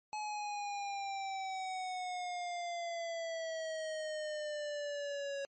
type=exponential sweep; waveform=square; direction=down; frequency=853 to 554.4 Hz; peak=-38 dBFS; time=0.13-5.45 s; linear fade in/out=0 ms; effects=MP3 32 kbps